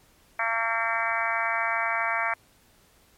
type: harmonic tone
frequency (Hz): 227.7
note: A#3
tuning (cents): -40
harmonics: 3 / 4 / 5 / 6 / 7 / 8 / 9 / 10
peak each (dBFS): -32 / -32 / -32 / -32 / -32 / -32 / -32 / -32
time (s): 0.39-2.34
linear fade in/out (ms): 5
effects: pink hiss -60 dBFS RMS until 3.17 s + MP3 64 kbps